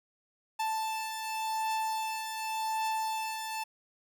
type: beating tone pair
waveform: 45% pulse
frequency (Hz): 880 / 880.88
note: A5 / A5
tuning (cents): 0 / +2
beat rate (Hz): 0.88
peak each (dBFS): -39 / -32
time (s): 0.59-3.64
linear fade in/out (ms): 10
effects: none